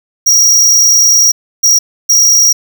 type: tone bursts at uneven times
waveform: square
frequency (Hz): 5690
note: F8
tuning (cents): +31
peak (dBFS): -5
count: 3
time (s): 0.26-1.32 / 1.63-1.79 / 2.09-2.53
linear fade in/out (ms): 10
effects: none